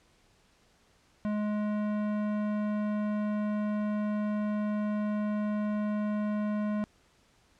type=tone with tanh clipping; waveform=sine; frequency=210 Hz; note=G#3; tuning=19 cents sharp; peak=-30 dBFS; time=1.25-6.84 s; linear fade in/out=0 ms; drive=16 dB; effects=pink hiss -65 dBFS RMS until 7.59 s + low-pass 8000 Hz 12 dB/octave